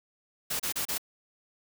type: noise bursts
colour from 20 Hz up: white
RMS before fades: -31 dBFS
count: 4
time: 0.5-0.981 s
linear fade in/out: 10 ms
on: 97 ms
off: 31 ms
effects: none